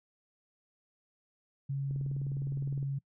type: tone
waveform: sine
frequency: 138.1 Hz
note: C#3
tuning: 6 cents flat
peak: -31 dBFS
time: 1.69-2.99 s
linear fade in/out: 10 ms
type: click train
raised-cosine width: 3 ms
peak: -33 dBFS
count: 19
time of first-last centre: 1.91-2.828 s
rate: 19.6 Hz
effects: noise-tail reverb RT60 0.1 s tail -24 dB re dry